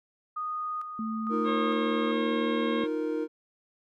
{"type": "tone with tremolo", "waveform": "sine", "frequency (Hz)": 1237, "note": "D#6", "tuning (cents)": -10, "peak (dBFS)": -30, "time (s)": [0.36, 2.12], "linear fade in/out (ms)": 10, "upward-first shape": "square", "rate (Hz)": 1.1, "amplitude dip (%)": 50}
{"type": "tone with pitch glide", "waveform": "sine", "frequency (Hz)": [221.5, 230.9], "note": ["A3", "A#3"], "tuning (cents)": [12, -16], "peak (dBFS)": -30, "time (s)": [0.99, 2.84], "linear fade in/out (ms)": 2, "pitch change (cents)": 72, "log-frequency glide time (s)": [1.24, 2.49]}
{"type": "chord", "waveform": "triangle", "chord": "Eb suspended second", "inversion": "none", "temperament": "equal", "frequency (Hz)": [311.1, 349.2, 466.2], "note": ["Eb4", "F4", "Bb4"], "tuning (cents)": [0, 0, 0], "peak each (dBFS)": [-29, -34, -29], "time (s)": [1.29, 3.28], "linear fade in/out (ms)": 50}
{"type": "harmonic tone", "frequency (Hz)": 540, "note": "C#5", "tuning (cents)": -45, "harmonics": [1, 2, 3, 4, 5, 6, 7], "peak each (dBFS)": [-36, -35, -41, -40, -47, -42, -45], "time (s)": [1.44, 2.88], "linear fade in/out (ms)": 50}
{"effects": []}